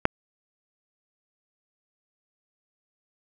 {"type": "click", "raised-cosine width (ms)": 0.5, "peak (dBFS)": -3, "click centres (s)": 0.054, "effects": []}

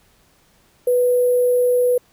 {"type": "tone with sample-and-hold", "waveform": "sine", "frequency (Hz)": 493.9, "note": "B4", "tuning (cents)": 0, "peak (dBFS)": -13, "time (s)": [0.87, 1.98], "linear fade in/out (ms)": 5, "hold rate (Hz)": 11025, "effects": ["pink hiss -57 dBFS RMS until 2.12 s"]}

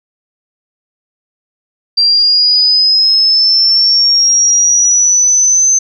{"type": "linear sweep", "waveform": "sine", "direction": "up", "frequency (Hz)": [4706, 6210], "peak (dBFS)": -6, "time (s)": [1.97, 5.79], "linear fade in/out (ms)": 10, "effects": []}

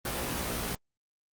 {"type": "noise with comb filter", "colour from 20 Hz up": "pink", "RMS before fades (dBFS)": -33, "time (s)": [0.05, 0.75], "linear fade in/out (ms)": 2, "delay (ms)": 17, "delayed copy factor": 0.85, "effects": ["Opus 24 kbps"]}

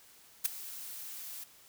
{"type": "noise with ADSR envelope", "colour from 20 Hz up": "blue", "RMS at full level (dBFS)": -26, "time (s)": [0.44, 1.44], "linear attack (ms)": 17, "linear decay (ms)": 8, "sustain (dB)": -18, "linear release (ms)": 6, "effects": ["white hiss -59 dBFS RMS until 1.68 s"]}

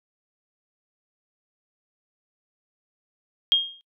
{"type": "tone with exponential decay", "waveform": "sine", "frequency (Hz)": 3236, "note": "G#7", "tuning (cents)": -46, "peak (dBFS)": -12, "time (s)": [3.52, 3.81], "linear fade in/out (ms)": 0, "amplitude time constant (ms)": 62, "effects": ["noise-tail reverb RT60 0.1 s tail -24 dB re dry"]}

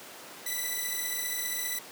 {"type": "beating tone pair", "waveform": "5% pulse", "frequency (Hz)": [1975.5, 1990.5], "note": ["B6", "B6"], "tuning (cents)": [0, 13], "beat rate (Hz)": 15, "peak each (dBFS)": -23, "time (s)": [0.46, 1.79], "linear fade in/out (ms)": 5, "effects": ["pink hiss -45 dBFS RMS until 1.91 s", "high-pass 300 Hz 12 dB/octave"]}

